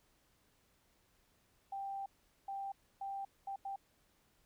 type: tone bursts at uneven times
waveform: sine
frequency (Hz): 787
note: G5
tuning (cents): +7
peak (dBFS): -39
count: 5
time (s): 1.72-2.06 / 2.48-2.72 / 3.01-3.25 / 3.47-3.56 / 3.65-3.76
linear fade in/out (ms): 5
effects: pink hiss -73 dBFS RMS until 4.45 s